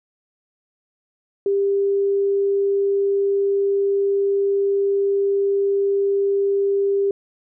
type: tone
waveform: sine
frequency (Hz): 397.4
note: G4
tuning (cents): +24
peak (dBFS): -16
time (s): 1.46-7.11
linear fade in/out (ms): 2
effects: none